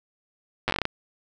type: slowing click train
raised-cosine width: 0.3 ms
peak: -8 dBFS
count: 10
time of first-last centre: 0.68-0.854 s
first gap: 8 ms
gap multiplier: 1.21
effects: none